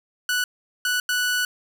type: tone bursts at uneven times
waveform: sawtooth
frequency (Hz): 1480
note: F#6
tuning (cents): 0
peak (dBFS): -17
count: 3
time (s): 0.29-0.44 / 0.85-1 / 1.09-1.45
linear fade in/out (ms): 2
effects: none